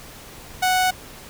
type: tone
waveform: sawtooth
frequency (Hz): 740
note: F#5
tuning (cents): 0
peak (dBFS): -13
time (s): 0.62-0.91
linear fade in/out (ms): 10
effects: pink hiss -41 dBFS RMS until 1.29 s